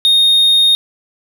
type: tone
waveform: triangle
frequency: 3700 Hz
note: A#7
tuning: 14 cents flat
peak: -6 dBFS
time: 0.05-0.75 s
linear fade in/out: 0 ms
effects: none